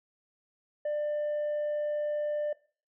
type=tone with tanh clipping; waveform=triangle; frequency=595 Hz; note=D5; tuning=22 cents sharp; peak=-29 dBFS; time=0.85-2.53 s; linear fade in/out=5 ms; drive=7 dB; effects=noise-tail reverb RT60 0.4 s tail -19 dB re dry